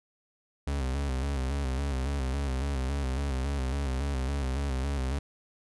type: tone with vibrato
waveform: 40% pulse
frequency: 67.7 Hz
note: C#2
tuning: 40 cents flat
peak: -27 dBFS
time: 0.67-5.19 s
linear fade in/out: 5 ms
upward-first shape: square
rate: 3.6 Hz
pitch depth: 68 cents each way
effects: resampled to 24000 Hz